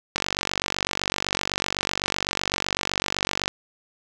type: click train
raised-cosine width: 0.2 ms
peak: -5 dBFS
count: 160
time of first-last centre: 0.16-3.479 s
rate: 47.9 Hz
effects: none